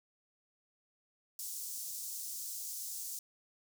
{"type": "high-pass noise", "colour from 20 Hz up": "pink", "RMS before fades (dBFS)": -42, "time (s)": [1.39, 3.19], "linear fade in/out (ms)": 2, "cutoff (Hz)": 5900, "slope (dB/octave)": 24, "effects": []}